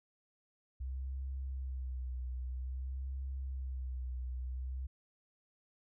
sine tone with vibrato, 64.7 Hz, C2, 19 cents flat, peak -36 dBFS, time 0.8-4.87 s, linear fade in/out 10 ms, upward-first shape sine, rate 0.51 Hz, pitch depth 52 cents each way, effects tanh soft clip ceiling -32 dBFS

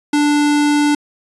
square tone, 293.7 Hz, D4, in tune, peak -12 dBFS, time 0.13-0.95 s, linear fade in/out 5 ms, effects resampled to 24000 Hz

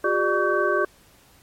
sine tone cluster, 360 / 403.7 / 596 / 1132 / 1545 Hz, F#4 / G#4 / D5 / C#6 / G6, -47 / -49 / +25 / +36 / -26 cents, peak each -25 dBFS, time 0.04-0.85 s, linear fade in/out 5 ms, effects pink hiss -55 dBFS RMS until 1.42 s + MP3 64 kbps

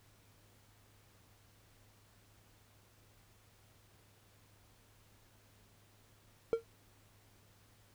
triangle tone with exponential decay, 457.7 Hz, A#4, 32 cents flat, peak -22 dBFS, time 6.53-6.64 s, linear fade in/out 0 ms, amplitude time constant 22 ms, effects added 103 Hz sine -67 dBFS peak until 7.94 s + pink hiss -67 dBFS RMS until 7.94 s

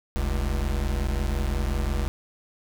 square tone pair together, 43.59 / 69.2 Hz, F1 / C#2, -3 / -2 cents, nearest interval minor sixth, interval 801 cents, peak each -27 dBFS, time 0.16-2.08 s, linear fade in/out 0 ms, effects none

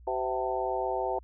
harmonic tone with a mistuned harmonic, 127.7 Hz, C3, 42 cents flat, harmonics 3 / 4 / 5 / 6 / 7, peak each -34 / -34 / -34 / -34 / -34 dBFS, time 0.07-1.19 s, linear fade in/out 5 ms, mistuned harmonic 5, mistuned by +60 cents, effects added 60 Hz sine -49 dBFS peak until 1.23 s

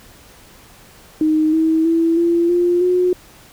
sine tone with pitch steps, 311.1 / 320.6 / 330.4 / 340.4 / 350.8 / 361.5 Hz, D#4 / E4 / E4 / F4 / F4 / F#4, 0 / -48 / +4 / -44 / +8 / -40 cents, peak -12 dBFS, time 1.21-3.13 s, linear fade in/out 2 ms, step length 320 ms, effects pink hiss -45 dBFS RMS until 3.52 s

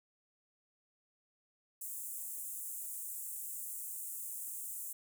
pink high-pass noise, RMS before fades -43 dBFS, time 1.81-4.93 s, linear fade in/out 5 ms, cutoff 7600 Hz, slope 48 dB/octave, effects none

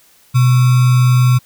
sine tone with sample-and-hold, 125.5 Hz, B2, 28 cents sharp, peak -7 dBFS, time 0.34-1.39 s, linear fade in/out 20 ms, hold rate 1225 Hz, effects white hiss -50 dBFS RMS until 1.45 s

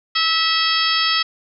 harmonic tone, 650 Hz, E5, 24 cents flat, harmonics 2 / 3 / 4 / 5 / 6 / 7 / 8, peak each -22 / -24 / -26 / -21 / -26 / -24 / -23 dBFS, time 0.15-1.23 s, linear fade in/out 10 ms, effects none

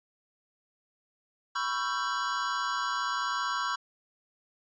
square chord, C# half-diminished seventh, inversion third, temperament equal with one note detuned, 987.8 / 1108.7 / 1346.2 / 1568 Hz, B5 / C#6 / E6 / G6, 0 / 0 / +36 / 0 cents, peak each -36 / -34 / -35 / -36 dBFS, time 1.55-3.76 s, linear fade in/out 10 ms, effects resampled to 16000 Hz

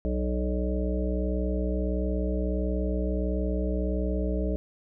harmonic tone with a mistuned harmonic, 61.5 Hz, B1, 7 cents flat, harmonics 1 / 3 / 5 / 7 / 9 / 10, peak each -27 / -32 / -34 / -35 / -37 / -37 dBFS, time 0.05-4.56 s, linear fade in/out 0 ms, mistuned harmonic 3, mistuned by +35 cents, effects none

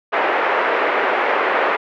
pink band-pass noise, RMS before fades -18 dBFS, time 0.12-1.77 s, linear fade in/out 20 ms, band 420 to 2200 Hz, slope 24 dB/octave, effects none

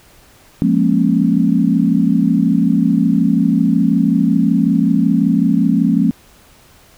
sine chord, Bb minor seventh, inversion second, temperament equal with one note detuned, 174.61 / 207.7 / 233.1 / 272.9 Hz, F3 / Ab3 / Bb3 / Db4, 0 / 0 / 0 / -27 cents, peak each -16 dBFS, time 0.62-6.11 s, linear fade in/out 0 ms, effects pink hiss -47 dBFS RMS until 6.97 s

